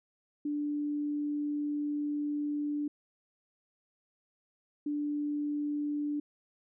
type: tone bursts at uneven times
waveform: sine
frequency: 293.7 Hz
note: D4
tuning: in tune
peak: -30 dBFS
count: 2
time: 0.45-2.88 / 4.86-6.2 s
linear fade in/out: 5 ms
effects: none